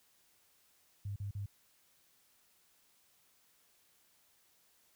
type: tone bursts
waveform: sine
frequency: 100.4 Hz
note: G2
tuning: 42 cents sharp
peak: -37 dBFS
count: 3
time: 1.05-1.46 s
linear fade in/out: 5 ms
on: 110 ms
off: 40 ms
effects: white hiss -70 dBFS RMS until 4.95 s